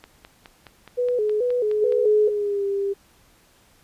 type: click train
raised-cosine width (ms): 0.3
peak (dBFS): -25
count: 10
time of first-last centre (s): 0.04-1.923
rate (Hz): 4.78
type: tone with vibrato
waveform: sine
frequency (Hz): 457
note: A#4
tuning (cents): -34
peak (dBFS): -19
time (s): 0.97-2.3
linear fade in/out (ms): 20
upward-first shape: square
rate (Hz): 2.3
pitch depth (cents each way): 130
type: tone with pitch glide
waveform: sine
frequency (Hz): 423.6 to 397.5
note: G#4 to G4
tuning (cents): +34 to +24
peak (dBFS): -21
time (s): 1.81-2.94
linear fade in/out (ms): 20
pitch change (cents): -110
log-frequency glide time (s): 2.23-2.65
effects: pink hiss -57 dBFS RMS until 3.83 s + resampled to 32000 Hz